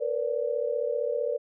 sine tone cluster, 463.6 / 499 / 579 Hz, A#4 / B4 / D5, -10 / +18 / -25 cents, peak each -30 dBFS, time 0-1.38 s, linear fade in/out 20 ms, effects none

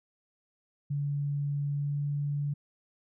sine tone with pitch glide, 143.3 to 144.3 Hz, D3 to D3, -42 to -30 cents, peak -28 dBFS, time 0.9-2.54 s, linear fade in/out 10 ms, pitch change +12 cents, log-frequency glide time 1.73-2 s, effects none

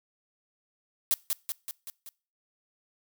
blue noise with echo, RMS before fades -24 dBFS, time 1.11-1.14 s, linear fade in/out 0 ms, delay 190 ms, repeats 5, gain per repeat -4 dB, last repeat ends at 2.09 s, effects noise-tail reverb RT60 0.4 s tail -25 dB re dry

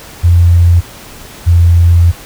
sine tone pair in turn, 86.4 / 85.65 Hz, F2 / F2, -18 / -33 cents, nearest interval unison, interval 15 cents, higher first, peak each -3 dBFS, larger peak neither, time 0.23-0.81 / 1.46-2.12 s, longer second, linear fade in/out 20 ms, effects pink hiss -32 dBFS RMS until 2.25 s

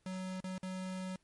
square tone with dropouts, 186.4 Hz, F#3, 13 cents sharp, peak -39 dBFS, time 0.06-1.16 s, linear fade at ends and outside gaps 2 ms, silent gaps 0.404-0.441 / 0.581-0.63 s, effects pink hiss -75 dBFS RMS until 1.23 s + MP3 48 kbps

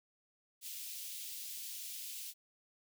white high-pass noise, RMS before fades -45 dBFS, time 0.61-2.34 s, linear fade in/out 50 ms, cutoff 2700 Hz, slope 24 dB/octave, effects none

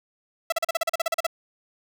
sawtooth tone bursts, 662 Hz, E5, 7 cents sharp, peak -17 dBFS, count 13, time 0.5-1.267 s, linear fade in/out 5 ms, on 23 ms, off 39 ms, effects none

